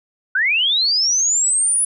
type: linear sweep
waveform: sine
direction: up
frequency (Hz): 1455 to 10000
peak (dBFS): -14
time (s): 0.35-1.85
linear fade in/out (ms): 5
effects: none